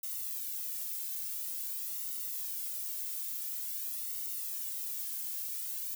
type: noise with flanger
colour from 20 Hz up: violet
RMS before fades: -38 dBFS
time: 0.03-5.95 s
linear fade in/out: 5 ms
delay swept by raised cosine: 1.2 to 2.1 ms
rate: 0.48 Hz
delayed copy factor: -0.9
effects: none